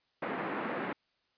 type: band-pass noise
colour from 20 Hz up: pink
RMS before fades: -36 dBFS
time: 0.22-0.93 s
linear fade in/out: 5 ms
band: 200 to 2100 Hz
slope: 24 dB/octave
effects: white hiss -75 dBFS RMS until 1.37 s + resampled to 11025 Hz